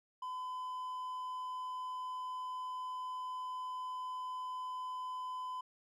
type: tone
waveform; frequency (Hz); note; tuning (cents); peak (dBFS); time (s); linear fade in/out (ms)
triangle; 1012; B5; +42; -37; 0.22-5.61; 5
effects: none